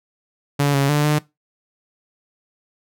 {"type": "tone with pitch steps", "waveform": "sawtooth", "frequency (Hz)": [143, 138.8, 147.6, 150.2], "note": ["D3", "C#3", "D3", "D3"], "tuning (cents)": [-46, 3, 9, 39], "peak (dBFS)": -11, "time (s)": [0.59, 1.19], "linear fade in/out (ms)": 10, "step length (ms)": 150, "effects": ["noise-tail reverb RT60 0.2 s tail -20 dB re dry"]}